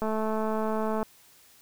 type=click train; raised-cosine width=1 ms; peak=-17 dBFS; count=221; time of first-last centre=0.02-1.029 s; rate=218 Hz; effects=white hiss -57 dBFS RMS until 1.61 s